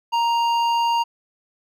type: tone with hard clipping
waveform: sine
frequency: 934 Hz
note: A#5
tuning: 3 cents sharp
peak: -19 dBFS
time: 0.12-1.04 s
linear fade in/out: 20 ms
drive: 10 dB
effects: none